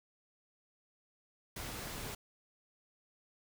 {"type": "noise", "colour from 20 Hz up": "pink", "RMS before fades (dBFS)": -43, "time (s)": [1.56, 2.15], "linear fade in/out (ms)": 5, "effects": []}